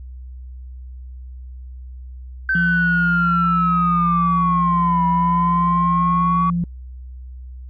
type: linear two-way sweep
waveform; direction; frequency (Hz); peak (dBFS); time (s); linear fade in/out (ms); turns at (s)
sine; down then up; 1550 to 978 to 1134; -15; 2.49-6.5; 2; 5.06
type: tone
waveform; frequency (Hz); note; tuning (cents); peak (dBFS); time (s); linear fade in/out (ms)
sine; 172.8; F3; -18; -17; 2.55-6.64; 2
effects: tanh soft clip ceiling -8 dBFS + added 63 Hz sine -32 dBFS peak until 7.69 s